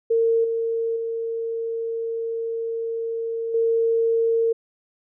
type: tone with level steps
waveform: sine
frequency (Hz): 456.9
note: A#4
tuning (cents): -35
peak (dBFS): -16 / -21 / -24 / -17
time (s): 0.1-4.53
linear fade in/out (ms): 10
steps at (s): 0.44 / 0.96 / 3.54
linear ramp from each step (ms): 5
effects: none